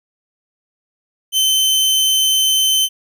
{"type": "tone", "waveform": "sawtooth", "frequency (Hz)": 3076, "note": "G7", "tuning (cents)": -33, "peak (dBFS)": -9, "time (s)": [1.32, 2.89], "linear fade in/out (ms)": 50, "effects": []}